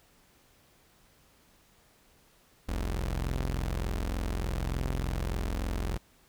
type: tone pair together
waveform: sawtooth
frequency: 43.38 / 65.41 Hz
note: F1 / C2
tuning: -11 / 0 cents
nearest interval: perfect fifth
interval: 711 cents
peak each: -27 / -31 dBFS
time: 2.68-5.98 s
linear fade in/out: 10 ms
effects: pink hiss -63 dBFS RMS until 6.28 s